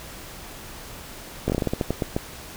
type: slowing click train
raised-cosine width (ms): 2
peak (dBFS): -9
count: 12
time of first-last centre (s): 1.48-2.165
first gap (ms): 18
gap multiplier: 1.23
effects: pink hiss -40 dBFS RMS until 2.56 s